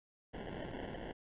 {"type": "noise with sample-and-hold", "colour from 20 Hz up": "white", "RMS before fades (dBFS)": -44, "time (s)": [0.33, 1.13], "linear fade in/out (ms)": 20, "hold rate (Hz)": 1225, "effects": ["resampled to 8000 Hz"]}